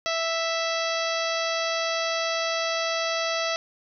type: harmonic tone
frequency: 659.3 Hz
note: E5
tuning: in tune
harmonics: 1 / 2 / 3 / 4 / 5 / 6 / 7 / 8 / 9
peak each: -28 / -31 / -33 / -34 / -35 / -36 / -36 / -37 / -38 dBFS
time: 0.06-3.56 s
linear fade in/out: 0 ms
effects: none